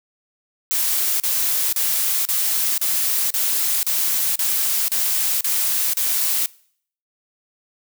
blue noise bursts, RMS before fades -20 dBFS, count 11, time 0.71-6.46 s, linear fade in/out 0 ms, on 490 ms, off 36 ms, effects noise-tail reverb RT60 0.6 s tail -23 dB re dry

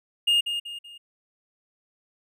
triangle tone with echo, 2836 Hz, F7, 26 cents sharp, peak -16 dBFS, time 0.27-0.41 s, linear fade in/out 10 ms, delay 190 ms, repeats 3, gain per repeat -8 dB, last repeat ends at 0.98 s, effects none

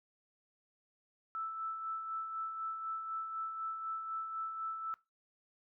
sine tone with tremolo, 1318.5 Hz, E6, in tune, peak -35 dBFS, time 1.35-4.94 s, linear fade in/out 0 ms, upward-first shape sine, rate 4 Hz, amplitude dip 45%, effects noise-tail reverb RT60 0.2 s tail -19 dB re dry

